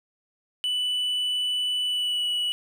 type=tone with pitch glide; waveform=triangle; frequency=2978 to 2942 Hz; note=F#7 to F#7; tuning=+11 to -11 cents; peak=-22 dBFS; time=0.64-2.52 s; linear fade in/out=0 ms; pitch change=-22 cents; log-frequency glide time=1.84-2.26 s; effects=none